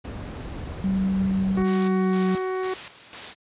brown noise, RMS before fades -30 dBFS, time 0.04-1.63 s, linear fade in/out 10 ms
sine tone with pitch glide, 191.6 to 186.79 Hz, G3 to F#3, -39 to +17 cents, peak -20 dBFS, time 0.84-2.35 s, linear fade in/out 0 ms, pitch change -44 cents, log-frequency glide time 1.75-2.23 s
harmonic tone, 373.7 Hz, F#4, 17 cents sharp, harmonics 1 / 2 / 3 / 4 / 5 / 6, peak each -25 / -35 / -34 / -42 / -41 / -45 dBFS, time 1.57-2.74 s, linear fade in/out 5 ms
white noise with tremolo, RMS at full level -35 dBFS, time 1.63-3.35 s, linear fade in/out 50 ms, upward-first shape square, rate 2 Hz, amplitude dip 65%
effects high-pass 60 Hz 12 dB/octave + resampled to 8000 Hz

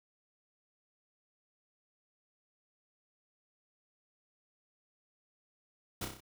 pink noise with echo, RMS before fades -37 dBFS, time 6.01-6.05 s, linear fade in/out 5 ms, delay 31 ms, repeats 5, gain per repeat -4 dB, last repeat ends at 6.205 s, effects none

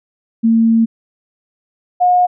sine tone pair in turn, 226.8 / 720 Hz, A#3 / F#5, -47 / -47 cents, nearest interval octave + minor sixth, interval 2000 cents, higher second, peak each -8 dBFS, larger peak neither, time 0.43-0.86 / 2-2.27 s, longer first, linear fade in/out 20 ms, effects none

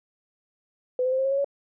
sine tone with pitch steps, 504 / 513.1 / 522.4 / 531.8 / 541.4 / 551.2 / 561.2 Hz, B4 / C5 / C5 / C5 / C#5 / C#5 / C#5, +35 / -34 / -3 / +28 / -41 / -10 / +21 cents, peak -21 dBFS, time 0.99-1.445 s, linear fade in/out 2 ms, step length 65 ms, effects none

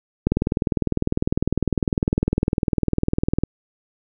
click train, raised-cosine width 3 ms, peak -5 dBFS, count 64, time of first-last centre 0.27-3.436 s, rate 19.9 Hz, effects none

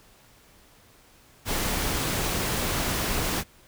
pink noise, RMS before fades -27 dBFS, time 1.45-3.44 s, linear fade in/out 50 ms, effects pink hiss -56 dBFS RMS until 3.67 s

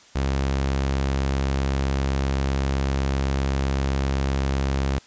sawtooth tone, 67.8 Hz, C#2, 38 cents flat, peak -17 dBFS, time 0.15-4.99 s, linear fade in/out 10 ms, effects white hiss -51 dBFS RMS until 5.06 s + resampled to 16000 Hz

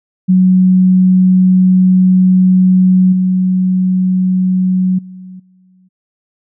sine tone with level steps, 185 Hz, F#3, in tune, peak -5 / -9 / -28 / -45 dBFS, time 0.28-5.89 s, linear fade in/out 20 ms, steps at 3.12 / 4.98 / 5.39 s, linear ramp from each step 10 ms, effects none

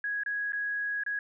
sine tone with dropouts, 1661.2 Hz, G#6, in tune, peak -29 dBFS, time 0.04-1.19 s, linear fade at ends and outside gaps 2 ms, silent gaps 0.235-0.261 / 0.522-0.532 / 1.036-1.063 s, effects none

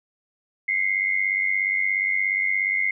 sine tone pair together, 2059 / 2156 Hz, C7 / C#7, -28 / -49 cents, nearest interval minor second, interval 79 cents, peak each -23 dBFS, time 0.68-2.91 s, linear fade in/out 5 ms, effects none

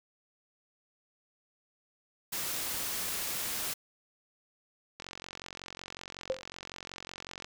white noise, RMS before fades -35 dBFS, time 2.32-3.74 s, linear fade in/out 10 ms
click train, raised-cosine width 0.2 ms, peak -24 dBFS, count 112, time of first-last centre 5-7.445 s, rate 45.4 Hz
sine tone with exponential decay, 523.3 Hz, C5, in tune, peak -24 dBFS, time 6.3-6.42 s, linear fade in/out 0 ms, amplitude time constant 26 ms
effects none

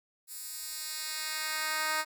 10% pulse tone with high-pass filter sweep, 311.1 Hz, D#4, in tune, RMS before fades -35 dBFS, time 0.27-2.05 s, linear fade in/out 50 ms, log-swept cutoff 10000 to 1000 Hz, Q 0.73, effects none

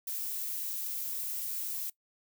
violet noise, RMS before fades -36 dBFS, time 0.07-1.9 s, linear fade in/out 5 ms, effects noise-tail reverb RT60 0.1 s tail -20 dB re dry

